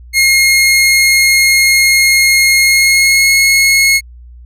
sawtooth tone with pitch glide, 2147 to 2171 Hz, C7 to C#7, +44 to -37 cents, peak -3 dBFS, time 0.13-4.01 s, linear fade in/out 50 ms, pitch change +19 cents, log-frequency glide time 2.58-3.32 s, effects added 60 Hz sine -32 dBFS peak until 4.45 s + resampled to 32000 Hz

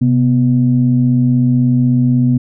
sine tone pair together, 130 / 246.2 Hz, C3 / B3, -11 / -5 cents, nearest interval major seventh, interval 1106 cents, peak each -11 dBFS, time 0.01-2.38 s, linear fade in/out 10 ms, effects tanh soft clip ceiling -1 dBFS

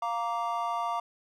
triangle chord, Bb major, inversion second, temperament just, 699.2 / 932.3 / 1165.4 Hz, F5 / Bb5 / D6, +2 / 0 / -14 cents, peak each -31 dBFS, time 0.02-1 s, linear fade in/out 5 ms, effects none

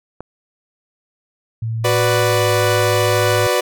click, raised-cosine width 1 ms, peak -16 dBFS, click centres 0.206 s
sine tone with pitch glide, 113 to 106.66 Hz, A2 to G#2, +47 to +47 cents, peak -19 dBFS, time 1.62-3.47 s, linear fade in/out 5 ms, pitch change -100 cents, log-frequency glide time 2.18-2.47 s
sawtooth chord, B minor, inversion second, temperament equal, 370 / 493.9 / 587.3 Hz, F#4 / B4 / D5, 0 / 0 / 0 cents, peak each -16 / -14 / -15 dBFS, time 1.84-3.61 s, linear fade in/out 10 ms
effects none

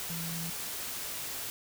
sine tone in noise, 166.6 Hz, E3, 19 cents sharp, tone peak -37 dBFS, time 0.1-0.5 s, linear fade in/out 0 ms, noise white, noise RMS -38 dBFS, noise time 0-1.5 s, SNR -2 dB, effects none

